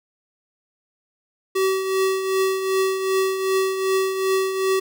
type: tone with tremolo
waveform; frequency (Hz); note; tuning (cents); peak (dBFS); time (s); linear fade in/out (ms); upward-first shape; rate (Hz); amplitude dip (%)
square; 381.8; G4; -46; -17; 1.55-4.8; 10; triangle; 2.6; 60
effects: none